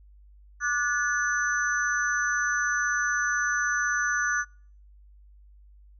sine tone cluster, 1178 / 1457 / 1721 / 6060 Hz, D6 / F#6 / A6 / F#8, +5 / -27 / -39 / +40 cents, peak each -32 / -26 / -29 / -35 dBFS, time 0.6-4.45 s, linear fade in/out 50 ms, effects noise-tail reverb RT60 0.5 s tail -26 dB re dry + added 50 Hz sine -50 dBFS peak until 5.99 s

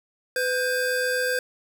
square tone pair together, 502 / 1593.8 Hz, B4 / G6, +28 / +28 cents, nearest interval octave + minor sixth, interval 2000 cents, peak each -26 dBFS, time 0.36-1.39 s, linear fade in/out 2 ms, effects none

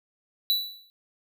square tone with exponential decay, 3951 Hz, B7, in tune, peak -19 dBFS, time 0.5-0.9 s, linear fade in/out 0 ms, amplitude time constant 85 ms, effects none

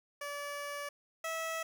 15% pulse tone pair in turn, 576 / 650.5 Hz, D5 / E5, -34 / -23 cents, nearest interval major second, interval 211 cents, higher second, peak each -32 / -29 dBFS, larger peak second, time 0.21-0.89 / 1.24-1.63 s, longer first, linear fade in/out 5 ms, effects none

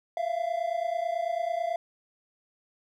triangle tone pair together, 666 / 695.1 Hz, E5 / F5, +18 / -8 cents, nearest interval minor second, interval 74 cents, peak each -28 dBFS, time 0.17-1.76 s, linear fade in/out 2 ms, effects none

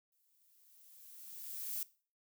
violet noise with exponential growth, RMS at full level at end -38 dBFS, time 0.12-1.83 s, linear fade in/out 2 ms, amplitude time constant 370 ms, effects noise-tail reverb RT60 0.4 s tail -20 dB re dry

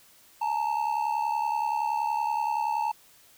triangle ring-modulated tone, 888 Hz, A5, 16 cents sharp, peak -20 dBFS, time 0.41-2.92 s, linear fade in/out 10 ms, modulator 35.3 Hz, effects white hiss -57 dBFS RMS until 3.37 s

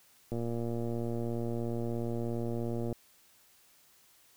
click train, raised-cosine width 2 ms, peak -23 dBFS, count 306, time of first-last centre 0.32-2.927 s, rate 117 Hz, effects white hiss -63 dBFS RMS until 4.36 s

